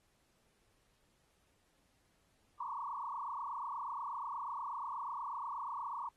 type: tone with frequency modulation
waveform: sine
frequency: 1037 Hz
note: C6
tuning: 16 cents flat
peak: -38 dBFS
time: 2.6-6.09 s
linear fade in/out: 5 ms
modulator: 28.3 Hz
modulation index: 4.5
effects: pink hiss -75 dBFS RMS until 6.16 s + AAC 32 kbps